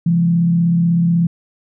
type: tone with frequency modulation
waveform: sine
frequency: 170 Hz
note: F3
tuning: 46 cents flat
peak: -11 dBFS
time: 0.06-1.27 s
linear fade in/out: 5 ms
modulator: 36.2 Hz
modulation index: 0.38
effects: none